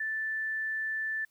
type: tone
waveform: sine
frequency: 1760 Hz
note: A6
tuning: in tune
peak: -30 dBFS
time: 0-1.25 s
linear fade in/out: 5 ms
effects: white hiss -71 dBFS RMS until 1.3 s